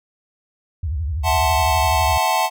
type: tone with vibrato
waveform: sine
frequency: 76.2 Hz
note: D#2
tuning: 36 cents flat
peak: -20 dBFS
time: 0.83-2.18 s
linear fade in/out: 5 ms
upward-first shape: sine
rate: 12 Hz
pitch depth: 250 cents each way
type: chord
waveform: square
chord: F# half-diminished seventh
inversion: third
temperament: equal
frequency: 659.3 / 740 / 880 / 1046.5 Hz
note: E5 / F#5 / A5 / C6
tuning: 0 / 0 / 0 / 0 cents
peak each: -25 / -22 / -20 / -25 dBFS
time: 1.23-2.5 s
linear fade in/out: 50 ms
effects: none